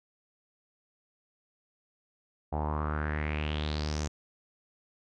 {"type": "tone with low-pass filter sweep", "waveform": "sawtooth", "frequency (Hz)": 75.7, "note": "D#2", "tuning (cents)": -47, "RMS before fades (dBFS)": -32, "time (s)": [2.52, 4.08], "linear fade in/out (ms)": 10, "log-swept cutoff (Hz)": [770, 6700], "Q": 4.8, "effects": []}